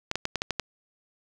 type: clicks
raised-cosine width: 0.2 ms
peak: -10 dBFS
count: 7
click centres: 0.114 / 0.156 / 0.254 / 0.357 / 0.419 / 0.507 / 0.597 s
effects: none